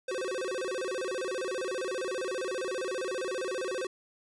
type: tone with vibrato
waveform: square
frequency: 440 Hz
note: A4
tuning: in tune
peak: -32 dBFS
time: 0.08-3.87 s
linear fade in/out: 5 ms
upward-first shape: square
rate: 15 Hz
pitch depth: 280 cents each way
effects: resampled to 22050 Hz